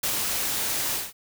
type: noise with ADSR envelope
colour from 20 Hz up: white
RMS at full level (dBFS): -25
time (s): 0.03-1.13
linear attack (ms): 8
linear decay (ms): 87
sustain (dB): -2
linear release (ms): 190
effects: none